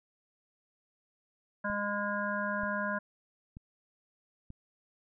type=harmonic tone; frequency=204.6 Hz; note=G#3; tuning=26 cents flat; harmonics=1 / 3 / 5 / 7 / 8; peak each=-37 / -37 / -37 / -37 / -37 dBFS; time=1.64-2.99 s; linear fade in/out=10 ms
type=click train; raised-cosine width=5 ms; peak=-33 dBFS; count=4; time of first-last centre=1.7-4.504 s; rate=1.07 Hz
effects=none